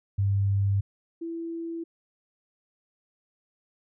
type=tone pair in turn; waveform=sine; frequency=99.2 / 332.7 Hz; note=G2 / E4; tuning=+21 / +16 cents; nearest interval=octave + major sixth; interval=2095 cents; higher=second; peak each=-21 / -31 dBFS; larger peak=first; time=0.18-0.81 / 1.21-1.84 s; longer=neither; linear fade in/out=10 ms; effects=none